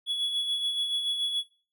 triangle tone with tremolo, 3381 Hz, G#7, 30 cents sharp, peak -23 dBFS, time 0.06-1.44 s, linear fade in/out 50 ms, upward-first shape sine, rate 7 Hz, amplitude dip 45%, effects noise-tail reverb RT60 0.4 s tail -19 dB re dry

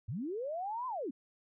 sine linear two-way sweep, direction up then down, 87.8 to 1044 to 223.5 Hz, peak -35 dBFS, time 0.08-1.11 s, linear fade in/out 10 ms, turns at 0.87 s, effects none

